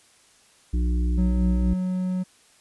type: harmonic tone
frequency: 60 Hz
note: B1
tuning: 49 cents flat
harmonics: 1 / 3 / 5 / 6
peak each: -20 / -32 / -34 / -42 dBFS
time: 0.73-1.74 s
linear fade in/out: 10 ms
type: tone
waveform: triangle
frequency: 184 Hz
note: F#3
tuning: 9 cents flat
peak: -21 dBFS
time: 1.17-2.24 s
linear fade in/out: 20 ms
effects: white hiss -57 dBFS RMS until 2.6 s + resampled to 24000 Hz